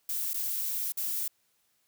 violet noise with dropouts, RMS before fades -32 dBFS, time 0.09-1.28 s, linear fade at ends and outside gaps 5 ms, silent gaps 0.334-0.341 / 0.922-0.971 s, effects white hiss -72 dBFS RMS until 1.87 s + high-pass 60 Hz 12 dB/octave

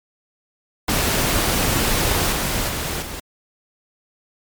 pink noise with level steps, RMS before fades -19 / -22 / -25 / -31 dBFS, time 0.88-3.2 s, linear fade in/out 5 ms, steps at 2.32 / 2.69 / 3.02 s, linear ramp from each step 5 ms, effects MP3 96 kbps

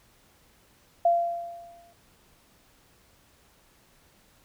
sine tone with exponential decay, 687 Hz, F5, 29 cents flat, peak -16 dBFS, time 1.05-1.93 s, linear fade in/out 5 ms, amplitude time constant 190 ms, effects pink hiss -61 dBFS RMS until 4.44 s

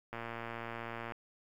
click train, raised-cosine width 0.5 ms, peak -26 dBFS, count 116, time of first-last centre 0.13-1.121 s, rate 116 Hz, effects 10-bit

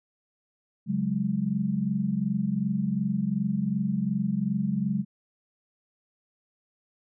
sine chord, C# suspended fourth, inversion none, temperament equal, 138.59 / 185 / 207.7 Hz, C#3 / F#3 / G#3, 0 / 0 / 0 cents, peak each -32 / -28 / -27 dBFS, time 0.86-5.05 s, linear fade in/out 50 ms, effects none

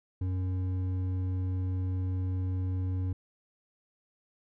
sine tone with hard clipping, 92.5 Hz, F#2, in tune, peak -30 dBFS, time 0.21-3.13 s, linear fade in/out 5 ms, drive 7 dB, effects none

